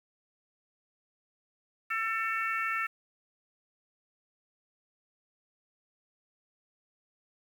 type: harmonic tone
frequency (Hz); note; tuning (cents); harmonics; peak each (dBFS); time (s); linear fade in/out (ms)
447.1; A4; +28; 3 / 4 / 5 / 6; -32 / -34 / -36 / -38; 1.9-2.87; 10
effects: 9-bit